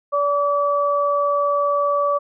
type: tone pair together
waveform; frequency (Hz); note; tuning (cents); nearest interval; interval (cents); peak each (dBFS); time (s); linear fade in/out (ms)
sine; 575 / 1150; D5 / D6; -37 / -37; octave; 1200; -19; 0.12-2.19; 20
effects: none